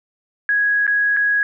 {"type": "tone with dropouts", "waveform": "sine", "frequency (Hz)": 1661.2, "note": "G#6", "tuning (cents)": 0, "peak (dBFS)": -14, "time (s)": [0.49, 1.43], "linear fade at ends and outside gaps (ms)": 1, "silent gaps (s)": [[0.867, 0.877], [1.166, 1.17]], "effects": []}